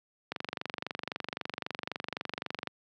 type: click train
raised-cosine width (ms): 0.3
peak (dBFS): -17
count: 57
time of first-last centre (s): 0.32-2.673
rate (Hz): 23.8
effects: high-pass 150 Hz 12 dB/octave